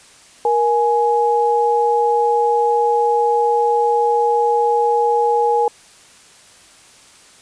sine tone pair together, 471.5 / 835.8 Hz, A#4 / G#5, +20 / +11 cents, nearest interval minor seventh, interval 991 cents, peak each -16 / -15 dBFS, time 0.45-5.68 s, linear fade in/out 2 ms, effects white hiss -46 dBFS RMS until 7.41 s + resampled to 22050 Hz

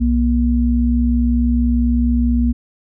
sine tone pair together, 63.14 / 238.7 Hz, B1 / A#3, +39 / +41 cents, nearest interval octave + major seventh, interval 2302 cents, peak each -15 dBFS, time 0-2.53 s, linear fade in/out 20 ms, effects none

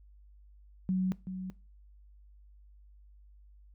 sine tone with echo, 186.1 Hz, F#3, 10 cents sharp, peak -26 dBFS, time 0.89-1.12 s, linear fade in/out 0 ms, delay 380 ms, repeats 1, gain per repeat -9 dB, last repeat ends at 1.5 s, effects noise-tail reverb RT60 0.3 s tail -21 dB re dry + added 50 Hz sine -54 dBFS peak until 3.74 s

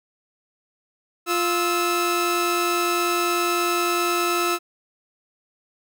sawtooth tone pair together, 349.2 / 1307 Hz, F4 / E6, 0 / -15 cents, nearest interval octave + major seventh, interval 2285 cents, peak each -19 dBFS, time 1.26-4.59 s, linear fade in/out 50 ms, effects none

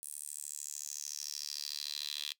10% pulse tone with high-pass filter sweep, 73.42 Hz, D2, in tune, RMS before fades -42 dBFS, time 0.03-2.32 s, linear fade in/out 0 ms, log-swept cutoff 9600 to 3500 Hz, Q 5, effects noise-tail reverb RT60 0.1 s tail -20 dB re dry

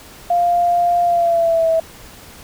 sine tone with pitch glide, 698.5 to 651.7 Hz, F5 to E5, 0 to -20 cents, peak -12 dBFS, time 0.3-1.8 s, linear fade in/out 5 ms, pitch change -120 cents, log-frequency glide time 1.04-1.69 s, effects pink hiss -40 dBFS RMS until 2.43 s

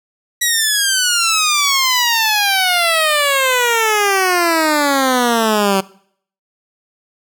10% pulse exponential sweep, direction down, 1943 to 190 Hz, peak -4 dBFS, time 0.41-5.81 s, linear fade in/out 10 ms, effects noise-tail reverb RT60 0.6 s tail -21 dB re dry

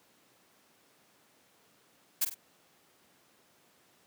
blue noise with echo, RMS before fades -27 dBFS, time 2.21-2.25 s, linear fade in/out 10 ms, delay 48 ms, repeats 2, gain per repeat -8 dB, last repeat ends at 2.346 s, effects pink hiss -65 dBFS RMS until 4.06 s + high-pass 200 Hz 12 dB/octave

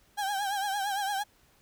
35% pulse tone with vibrato, 800 Hz, G5, 35 cents sharp, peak -27 dBFS, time 0.17-1.24 s, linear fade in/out 20 ms, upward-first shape triangle, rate 8.8 Hz, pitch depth 87 cents each way, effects pink hiss -64 dBFS RMS until 1.61 s

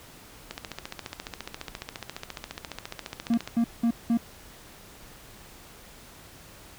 click train, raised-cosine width 0.2 ms, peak -17 dBFS, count 44, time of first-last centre 0.51-3.476 s, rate 14.5 Hz
triangle tone bursts, 232.7 Hz, A#3, 3 cents flat, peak -18 dBFS, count 4, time 3.3-4.174 s, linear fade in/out 5 ms, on 76 ms, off 190 ms
effects pink hiss -49 dBFS RMS until 6.78 s

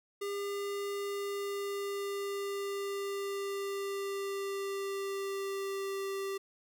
square tone with pitch glide, 402.6 to 391.4 Hz, G4 to G4, +46 to -3 cents, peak -35 dBFS, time 0.21-6.38 s, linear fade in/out 10 ms, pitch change -49 cents, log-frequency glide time 0.89-6.06 s, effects none

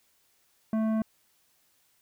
sine tone with tanh clipping, 220 Hz, A3, in tune, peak -26 dBFS, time 0.73-1.02 s, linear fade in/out 2 ms, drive 12 dB, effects white hiss -68 dBFS RMS until 2.01 s

